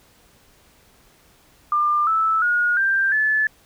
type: tone with pitch steps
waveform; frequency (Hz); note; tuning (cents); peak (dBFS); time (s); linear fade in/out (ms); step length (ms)
sine; 1197 / 1312.9 / 1440 / 1579.5 / 1732.4; D6 / E6 / F#6 / G6 / A6; +33 / -7 / -47 / +13 / -27; -16; 1.72-3.47; 2; 350
effects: pink hiss -55 dBFS RMS until 3.65 s